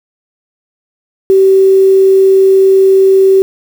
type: tone with quantisation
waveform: sine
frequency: 384.7 Hz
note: G4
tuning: 33 cents flat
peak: -3 dBFS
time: 1.3-3.42 s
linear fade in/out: 0 ms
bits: 5
effects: none